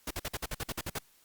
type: noise bursts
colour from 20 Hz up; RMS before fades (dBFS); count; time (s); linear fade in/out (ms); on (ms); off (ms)
pink; -35; 11; 0.07-0.987; 5; 37; 51
effects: white hiss -64 dBFS RMS until 1.24 s + Opus 48 kbps